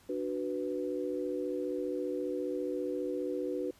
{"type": "chord", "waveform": "sine", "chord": "B minor", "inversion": "first", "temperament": "equal with one note detuned", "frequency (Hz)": [295.2, 370, 493.9], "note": ["D4", "F#4", "B4"], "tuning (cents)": [9, 0, 0], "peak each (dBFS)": [-37, -36, -36], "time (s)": [0.09, 3.71], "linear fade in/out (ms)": 5, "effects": ["pink hiss -62 dBFS RMS until 3.79 s", "resampled to 32000 Hz"]}